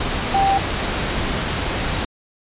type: tone in noise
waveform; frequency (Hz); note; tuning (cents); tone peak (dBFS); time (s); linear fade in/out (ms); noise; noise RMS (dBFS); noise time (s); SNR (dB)
sine; 784; G5; 0; -14; 0.34-0.58; 5; pink; -22; 0-2.05; +5
effects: resampled to 8000 Hz